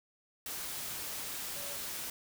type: tone in noise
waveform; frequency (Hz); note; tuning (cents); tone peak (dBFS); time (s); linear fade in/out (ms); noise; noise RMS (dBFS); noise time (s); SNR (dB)
sine; 570; C#5; +48; -49; 1.56-1.76; 2; white; -40; 0.46-2.1; -12
effects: none